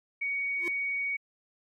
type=tone; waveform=sine; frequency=2242 Hz; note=C#7; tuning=19 cents sharp; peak=-28 dBFS; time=0.21-1.17 s; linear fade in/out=10 ms
type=tone with exponential growth; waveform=square; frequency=346 Hz; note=F4; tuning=16 cents flat; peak=-32 dBFS; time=0.56-0.68 s; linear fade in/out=1 ms; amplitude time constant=26 ms
effects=MP3 64 kbps